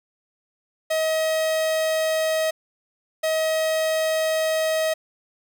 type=tone bursts at uneven times; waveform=45% pulse; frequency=635 Hz; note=D#5; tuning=35 cents sharp; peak=-20 dBFS; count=2; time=0.9-2.51 / 3.23-4.94 s; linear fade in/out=10 ms; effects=none